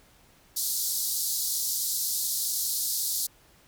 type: band-pass noise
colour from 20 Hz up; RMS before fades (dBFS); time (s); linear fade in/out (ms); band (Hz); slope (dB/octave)
white; -29; 0.56-3.27; 10; 4000 to 16000; 48
effects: pink hiss -59 dBFS RMS until 3.67 s